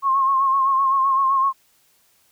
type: tone with vibrato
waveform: sine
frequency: 1078 Hz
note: C#6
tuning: 49 cents flat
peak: -15 dBFS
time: 0.02-1.53 s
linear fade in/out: 50 ms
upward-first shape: sine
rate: 7.8 Hz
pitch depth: 45 cents each way
effects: white hiss -60 dBFS RMS until 2.31 s